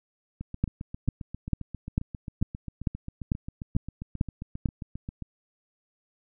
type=two click trains; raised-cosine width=5 ms; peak=-11 / -23 dBFS; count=10 / 37; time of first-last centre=0.64-4.658 / 0.41-5.223 s; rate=2.24 / 7.48 Hz; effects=none